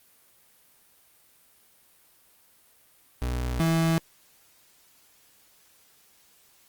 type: tone pair in turn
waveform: 35% pulse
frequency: 61.74 / 163.78 Hz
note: B1 / E3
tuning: 0 / -11 cents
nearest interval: octave + perfect fourth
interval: 1689 cents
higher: second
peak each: -24 / -19 dBFS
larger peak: second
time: 3.22-3.6 / 3.6-3.98 s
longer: neither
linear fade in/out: 0 ms
effects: white hiss -60 dBFS RMS until 6.68 s + Opus 32 kbps